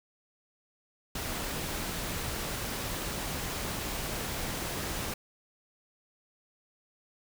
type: noise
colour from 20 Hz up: pink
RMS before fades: -35 dBFS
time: 1.15-5.14 s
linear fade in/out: 5 ms
effects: none